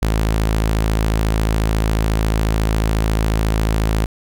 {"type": "tone", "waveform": "sawtooth", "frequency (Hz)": 54.1, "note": "A1", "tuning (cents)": -29, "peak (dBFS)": -11, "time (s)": [0.02, 4.06], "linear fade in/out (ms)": 5, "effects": []}